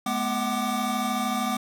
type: tone cluster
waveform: square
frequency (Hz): 211.8 / 245 / 754 / 1184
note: G#3 / B3 / F#5 / D6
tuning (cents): +34 / -14 / +32 / +14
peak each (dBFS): -31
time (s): 0.06-1.57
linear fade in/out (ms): 5
effects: none